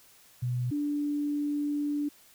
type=tone pair in turn; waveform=sine; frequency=123.6 / 292.1 Hz; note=B2 / D4; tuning=+2 / -9 cents; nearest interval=octave + minor third; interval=1489 cents; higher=second; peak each=-27 / -27 dBFS; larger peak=neither; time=0.42-0.71 / 0.71-2.09 s; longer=second; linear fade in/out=10 ms; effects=white hiss -58 dBFS RMS until 2.34 s